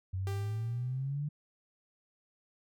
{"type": "exponential sweep", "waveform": "sine", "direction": "up", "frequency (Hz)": [92, 150], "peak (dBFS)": -32, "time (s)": [0.13, 1.29], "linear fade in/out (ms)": 10}
{"type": "tone with exponential decay", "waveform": "sawtooth", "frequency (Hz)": 393.9, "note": "G4", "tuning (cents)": 8, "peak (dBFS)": -35, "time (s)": [0.27, 1.19], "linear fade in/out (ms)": 0, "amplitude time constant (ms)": 200}
{"effects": []}